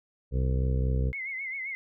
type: harmonic tone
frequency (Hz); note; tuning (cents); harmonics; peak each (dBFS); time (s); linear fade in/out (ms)
64.4; C2; -27; 1 / 2 / 3 / 4 / 5 / 6 / 7 / 8; -25 / -29 / -38 / -41 / -48 / -45 / -39 / -43; 0.31-1.13; 50
type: tone with vibrato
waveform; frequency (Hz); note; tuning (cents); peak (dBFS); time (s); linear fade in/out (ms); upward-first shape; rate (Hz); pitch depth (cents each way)
sine; 2122; C7; +24; -32; 1.13-1.75; 0; sine; 7.6; 78
effects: none